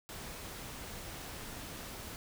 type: noise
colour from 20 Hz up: pink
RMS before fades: -45 dBFS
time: 0.09-2.16 s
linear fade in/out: 0 ms
effects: none